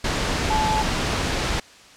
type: tone in noise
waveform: sine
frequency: 865 Hz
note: A5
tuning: 30 cents flat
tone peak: -20 dBFS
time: 0.5-0.82 s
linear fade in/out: 5 ms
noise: pink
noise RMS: -23 dBFS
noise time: 0.04-1.6 s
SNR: 0 dB
effects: white hiss -47 dBFS RMS until 1.96 s + low-pass 6000 Hz 12 dB/octave